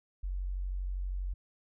sine tone, 46.25 Hz, F#1, in tune, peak -32 dBFS, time 0.23-1.34 s, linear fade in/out 10 ms, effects none

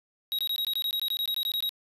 square tone bursts, 3815 Hz, A#7, 39 cents sharp, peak -27 dBFS, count 16, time 0.32-1.692 s, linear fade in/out 0 ms, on 67 ms, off 20 ms, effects resampled to 32000 Hz

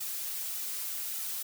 blue noise with flanger, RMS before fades -36 dBFS, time 0-1.43 s, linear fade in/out 10 ms, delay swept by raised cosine 1.8 to 7 ms, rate 1.7 Hz, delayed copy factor -0.65, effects none

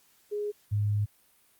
sine tone pair in turn, 415.3 / 103.83 Hz, G#4 / G#2, 0 / 0 cents, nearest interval 2 octaves, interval 2400 cents, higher first, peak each -29 / -24 dBFS, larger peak second, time 0.31-0.52 / 0.71-1.06 s, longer second, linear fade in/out 20 ms, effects white hiss -64 dBFS RMS until 1.59 s + Opus 48 kbps

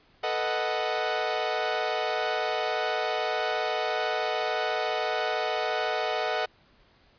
sawtooth chord, B dominant seventh, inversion third, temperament equal, 440 / 493.9 / 622.3 / 740 Hz, A4 / B4 / D#5 / F#5, 0 / 0 / 0 / 0 cents, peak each -29 / -31 / -27 / -26 dBFS, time 0.23-6.46 s, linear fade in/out 10 ms, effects pink hiss -61 dBFS RMS until 7.18 s + resampled to 11025 Hz

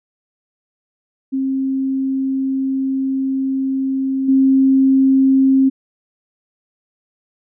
sine tone with level steps, 267.1 Hz, C4, 36 cents sharp, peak -16 / -9 dBFS, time 1.32-5.7 s, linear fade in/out 20 ms, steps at 4.28 s, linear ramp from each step 10 ms, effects none

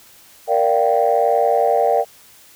sine chord, G minor seventh, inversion first, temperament equal with one note detuned, 466.2 / 587.3 / 698.5 / 779 Hz, Bb4 / D5 / F5 / G5, 0 / 0 / 0 / -11 cents, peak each -18 dBFS, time 0.47-2.05 s, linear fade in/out 50 ms, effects tanh soft clip ceiling -5 dBFS + white hiss -47 dBFS RMS until 2.55 s

